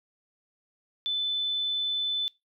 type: tone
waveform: sine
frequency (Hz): 3510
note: A7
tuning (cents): -5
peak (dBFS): -26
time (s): 1.06-2.28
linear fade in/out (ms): 0
effects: noise-tail reverb RT60 0.2 s tail -22 dB re dry